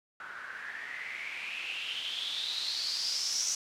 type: noise with low-pass filter sweep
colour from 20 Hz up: blue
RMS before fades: -36 dBFS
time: 0.2-3.55 s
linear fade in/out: 2 ms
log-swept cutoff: 1400 to 6100 Hz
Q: 7.9
effects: none